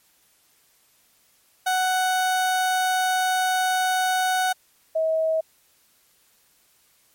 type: tone pair in turn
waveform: 30% pulse / sine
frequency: 743 / 640.2 Hz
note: F#5 / D#5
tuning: +7 / +49 cents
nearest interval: minor third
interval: 258 cents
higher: first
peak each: -17 / -19 dBFS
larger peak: first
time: 1.66-4.53 / 4.95-5.41 s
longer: first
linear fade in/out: 10 ms
effects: white hiss -61 dBFS RMS until 7.14 s + MP3 64 kbps